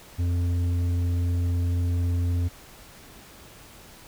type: tone with tanh clipping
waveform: sine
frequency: 87.6 Hz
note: F2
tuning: 6 cents sharp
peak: -23 dBFS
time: 0.18-2.49 s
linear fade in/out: 20 ms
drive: 8 dB
effects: pink hiss -48 dBFS RMS until 4.07 s